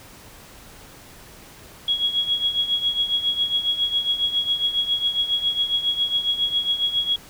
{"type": "tone with tremolo", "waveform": "sine", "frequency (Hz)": 3322, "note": "G#7", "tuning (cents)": 0, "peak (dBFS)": -16, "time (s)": [1.88, 7.16], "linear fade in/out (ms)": 2, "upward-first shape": "triangle", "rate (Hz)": 7.3, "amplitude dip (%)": 80, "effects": ["pink hiss -45 dBFS RMS until 7.29 s"]}